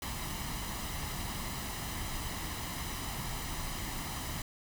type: noise with comb filter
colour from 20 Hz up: pink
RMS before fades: -38 dBFS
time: 0.02-4.42 s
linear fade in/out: 2 ms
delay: 1 ms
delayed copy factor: +0.55
effects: none